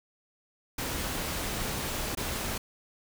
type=noise with dropouts; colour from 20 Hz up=pink; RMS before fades=-33 dBFS; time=0.78-2.58 s; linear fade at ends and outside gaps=5 ms; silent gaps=2.151-2.172 s; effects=none